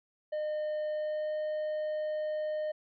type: tone with pitch glide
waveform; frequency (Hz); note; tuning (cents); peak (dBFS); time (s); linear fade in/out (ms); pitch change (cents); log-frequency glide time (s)
triangle; 609 to 612.9; D#5 to D#5; -37 to -26; -29; 0.32-2.72; 10; +11; 0.89-1.35
effects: resampled to 11025 Hz